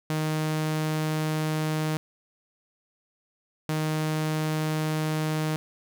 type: tone pair in turn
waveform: sawtooth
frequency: 155.56 / 155.56 Hz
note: D#3 / D#3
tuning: 0 / 0 cents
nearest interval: unison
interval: 0 cents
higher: neither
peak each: -21 dBFS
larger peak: neither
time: 0.1-1.97 / 3.69-5.56 s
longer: neither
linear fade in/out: 0 ms
effects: none